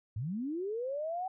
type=linear sweep; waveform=sine; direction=up; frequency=94.4 to 765 Hz; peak=-33 dBFS; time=0.16-1.28 s; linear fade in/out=5 ms; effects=none